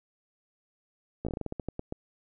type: slowing click train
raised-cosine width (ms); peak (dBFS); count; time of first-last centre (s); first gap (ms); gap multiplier
2; -20; 13; 1.25-1.924; 16; 1.21
effects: none